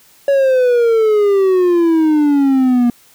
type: exponential sweep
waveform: triangle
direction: down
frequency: 563 to 237.4 Hz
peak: -7 dBFS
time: 0.28-2.9 s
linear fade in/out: 2 ms
effects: white hiss -48 dBFS RMS until 3.14 s